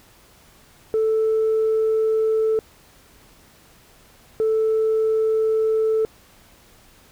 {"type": "tone pair in turn", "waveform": "sine", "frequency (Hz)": [440, 440], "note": ["A4", "A4"], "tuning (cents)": [0, 0], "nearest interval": "unison", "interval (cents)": 0, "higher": "neither", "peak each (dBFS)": -15, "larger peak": "neither", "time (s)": [[0.94, 2.59], [4.4, 6.05]], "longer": "neither", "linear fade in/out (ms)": 0, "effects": ["tanh soft clip ceiling -14 dBFS", "pink hiss -52 dBFS RMS until 7.11 s"]}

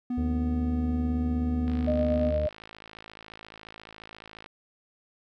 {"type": "tone", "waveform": "triangle", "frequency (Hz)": 246.9, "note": "B3", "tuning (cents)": 0, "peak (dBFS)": -25, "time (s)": [0.1, 2.31], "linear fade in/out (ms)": 5}
{"type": "harmonic tone", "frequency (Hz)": 76, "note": "D#2", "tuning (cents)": -40, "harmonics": [1, 2, 3, 4, 5, 6, 7], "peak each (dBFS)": [-28, -40, -40, -45, -54, -44, -52], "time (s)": [0.17, 2.47], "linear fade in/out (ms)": 10}
{"type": "click train", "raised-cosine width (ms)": 0.3, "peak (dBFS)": -28, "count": 152, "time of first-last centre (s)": [1.68, 4.461], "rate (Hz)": 54.3}
{"type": "tone with tremolo", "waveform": "sine", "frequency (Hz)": 611, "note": "D#5", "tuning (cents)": -32, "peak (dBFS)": -24, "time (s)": [1.87, 2.49], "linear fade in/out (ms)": 10, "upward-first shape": "sine", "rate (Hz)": 8.7, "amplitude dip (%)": 30}
{"effects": []}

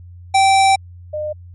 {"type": "tone pair in turn", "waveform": ["square", "sine"], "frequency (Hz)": [777, 607], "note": ["G5", "D#5"], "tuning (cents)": [-16, -43], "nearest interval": "major third", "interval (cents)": 427, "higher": "first", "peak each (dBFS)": [-10, -20], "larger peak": "first", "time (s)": [[0.34, 0.76], [1.13, 1.33]], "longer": "first", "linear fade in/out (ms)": 10, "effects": ["added 88 Hz sine -35 dBFS peak until 1.54 s", "MP3 48 kbps"]}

